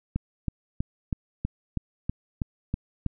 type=click train; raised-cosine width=5 ms; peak=-14 dBFS; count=10; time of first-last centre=0.16-3.063 s; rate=3.1 Hz; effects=none